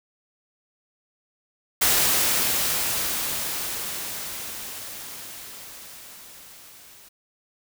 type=noise with level ramp; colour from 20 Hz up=white; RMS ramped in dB=-19 to -49 dBFS; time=1.81-7.09 s; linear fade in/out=10 ms; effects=none